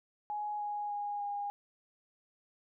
sine tone with pitch steps, 836 / 828.8 / 821.6 / 814.5 Hz, G#5 / G#5 / G#5 / G#5, +11 / -4 / -19 / -34 cents, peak -34 dBFS, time 0.3-1.5 s, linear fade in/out 0 ms, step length 300 ms, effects none

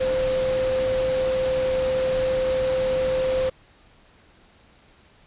sine tone in noise, 519 Hz, C5, 14 cents flat, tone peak -20 dBFS, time 0-3.5 s, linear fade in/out 10 ms, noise pink, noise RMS -32 dBFS, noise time 0-3.5 s, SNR +9 dB, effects pink hiss -55 dBFS RMS until 5.26 s + resampled to 8000 Hz

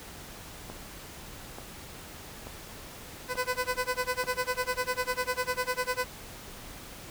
click train, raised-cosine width 1 ms, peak -26 dBFS, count 5, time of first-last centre 0.7-4.24 s, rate 1.13 Hz
15% pulse tone with tremolo, 503 Hz, B4, 32 cents sharp, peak -19 dBFS, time 3.28-6.08 s, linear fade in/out 50 ms, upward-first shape sine, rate 10 Hz, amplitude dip 100%
effects pink hiss -45 dBFS RMS until 7.1 s

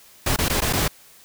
pink noise with dropouts, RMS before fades -21 dBFS, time 0.26-0.88 s, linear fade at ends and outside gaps 5 ms, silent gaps 0.363-0.386 / 0.485-0.497 / 0.606-0.618 / 0.728-0.733 s, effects white hiss -50 dBFS RMS until 1.24 s

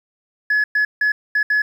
sine tone bursts at uneven times, 1700 Hz, G#6, 40 cents sharp, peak -12 dBFS, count 5, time 0.5-0.64 / 0.75-0.85 / 1.01-1.12 / 1.35-1.43 / 1.5-1.62 s, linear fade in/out 5 ms, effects tanh soft clip ceiling -12 dBFS + 8-bit

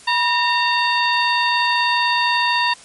harmonic tone with a mistuned harmonic, 916 Hz, A#5, 31 cents flat, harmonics 1 / 2 / 3 / 4 / 5, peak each -18 / -21 / -23 / -24 / -25 dBFS, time 0.07-2.74 s, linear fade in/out 10 ms, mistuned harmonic 1, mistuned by +98 cents, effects white hiss -43 dBFS RMS until 2.84 s + MP3 48 kbps

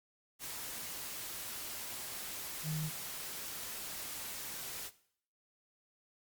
sine tone in noise, 155.56 Hz, D#3, in tune, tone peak -34 dBFS, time 2.63-2.91 s, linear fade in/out 50 ms, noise white, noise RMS -43 dBFS, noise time 0.39-4.91 s, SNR +6 dB, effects noise-tail reverb RT60 0.6 s tail -17 dB re dry + Opus 48 kbps

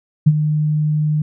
sine tone with ADSR envelope, 152 Hz, D#3, 40 cents flat, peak -4 dBFS, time 0.26-1.22 s, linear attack 13 ms, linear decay 45 ms, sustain -10 dB, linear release 4 ms, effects none

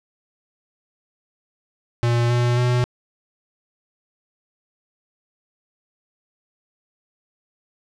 square tone with pitch steps, 118.9 / 121.05 / 123.24 Hz, A#2 / B2 / B2, +35 / -34 / -3 cents, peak -17 dBFS, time 2.03-2.84 s, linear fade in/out 0 ms, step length 270 ms, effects low-pass 6000 Hz 12 dB/octave

